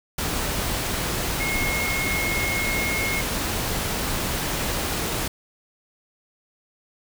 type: tone in noise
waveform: sine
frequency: 2162 Hz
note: C#7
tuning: 44 cents flat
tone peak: -25 dBFS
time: 1.4-3.21 s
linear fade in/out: 5 ms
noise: pink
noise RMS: -26 dBFS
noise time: 0.18-5.28 s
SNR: -2 dB
effects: none